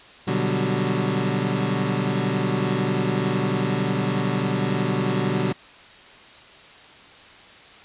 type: chord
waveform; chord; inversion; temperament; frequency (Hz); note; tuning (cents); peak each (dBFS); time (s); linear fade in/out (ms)
25% pulse; G major seventh; first; equal; 123.47 / 146.83 / 185 / 196; B2 / D3 / F#3 / G3; 0 / 0 / 0 / 0; -23; 0.27-5.53; 10
effects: white hiss -46 dBFS RMS until 7.84 s + resampled to 8000 Hz